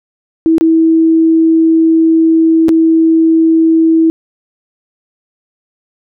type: tone with dropouts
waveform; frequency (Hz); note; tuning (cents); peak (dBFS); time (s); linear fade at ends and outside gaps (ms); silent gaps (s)
sine; 324.6; E4; -27; -5; 0.46-4.1; 0; 0.582-0.61 / 2.684-2.691
effects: none